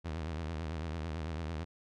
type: tone with vibrato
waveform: sawtooth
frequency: 80 Hz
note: D#2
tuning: 49 cents sharp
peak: -32 dBFS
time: 0.04-1.65 s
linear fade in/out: 20 ms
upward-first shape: triangle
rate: 9 Hz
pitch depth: 140 cents each way
effects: low-pass 5000 Hz 12 dB/octave

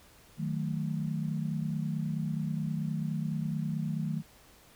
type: chord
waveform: sine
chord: D# diminished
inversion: none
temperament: equal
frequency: 155.56 / 185 / 220 Hz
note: D#3 / F#3 / A3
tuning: 0 / 0 / 0 cents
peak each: -32 / -36 / -36 dBFS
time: 0.37-4.23 s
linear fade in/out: 50 ms
effects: pink hiss -58 dBFS RMS until 4.75 s

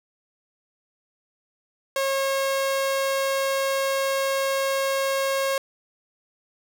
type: tone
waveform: sawtooth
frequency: 543 Hz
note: C#5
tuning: 36 cents flat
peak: -18 dBFS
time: 1.96-5.58 s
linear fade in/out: 2 ms
effects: none

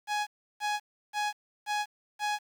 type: tone bursts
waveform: sawtooth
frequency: 835 Hz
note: G#5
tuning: 9 cents sharp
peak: -24 dBFS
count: 5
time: 0.07-2.39 s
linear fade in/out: 50 ms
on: 200 ms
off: 330 ms
effects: low-pass 7000 Hz 12 dB/octave + 9-bit

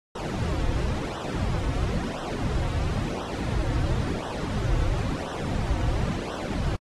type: noise with flanger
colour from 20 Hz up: brown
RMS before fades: -27 dBFS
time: 0.15-6.76 s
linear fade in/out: 5 ms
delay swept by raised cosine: 0.43 to 5.03 ms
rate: 0.97 Hz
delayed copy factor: -0.95
effects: low-pass 8000 Hz 12 dB/octave + AAC 32 kbps

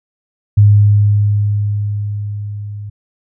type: tone with level ramp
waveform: sine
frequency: 103.3 Hz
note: G#2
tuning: 9 cents flat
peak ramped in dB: -3 to -24 dBFS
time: 0.57-2.9 s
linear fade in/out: 10 ms
effects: none

